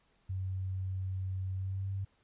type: tone with pitch glide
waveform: sine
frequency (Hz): 94.2 to 97.24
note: F#2 to G2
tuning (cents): +32 to -13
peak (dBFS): -33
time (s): 0.29-2.05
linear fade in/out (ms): 10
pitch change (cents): +55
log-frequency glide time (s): 1.53-1.9
effects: pink hiss -71 dBFS RMS until 2.23 s + resampled to 8000 Hz